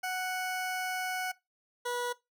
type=tone pair in turn; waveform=20% pulse; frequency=740 / 487 Hz; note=F#5 / B4; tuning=0 / -24 cents; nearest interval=perfect fifth; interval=724 cents; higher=first; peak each=-27 dBFS; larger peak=neither; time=0.03-1.32 / 1.85-2.13 s; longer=first; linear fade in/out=10 ms; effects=noise-tail reverb RT60 0.2 s tail -20 dB re dry